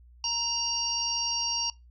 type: harmonic tone with a mistuned harmonic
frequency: 937 Hz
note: A#5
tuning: 9 cents sharp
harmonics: 1 / 3 / 5 / 6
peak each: -36 / -35 / -31 / -30 dBFS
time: 0.24-1.7 s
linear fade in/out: 2 ms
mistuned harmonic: 5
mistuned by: -24 cents
effects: noise-tail reverb RT60 0.2 s tail -21 dB re dry + added 60 Hz sine -51 dBFS peak until 1.9 s